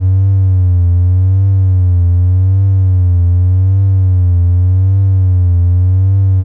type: tone with vibrato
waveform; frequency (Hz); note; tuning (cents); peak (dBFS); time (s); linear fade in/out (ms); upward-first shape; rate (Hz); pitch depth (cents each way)
triangle; 92.3; F#2; -4; -3; 0-6.44; 50; triangle; 0.85; 100
effects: tanh soft clip ceiling -2 dBFS